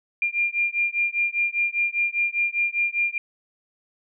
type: beating tone pair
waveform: sine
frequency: 2395 / 2400 Hz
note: D7 / D7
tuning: +33 / +37 cents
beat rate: 5 Hz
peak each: -24 dBFS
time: 0.22-3.18 s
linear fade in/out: 2 ms
effects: none